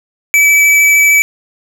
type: tone with vibrato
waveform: square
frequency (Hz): 2300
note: D7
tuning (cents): -37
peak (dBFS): -6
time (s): 0.34-1.22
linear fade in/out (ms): 0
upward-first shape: sine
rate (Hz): 13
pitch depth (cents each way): 10
effects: none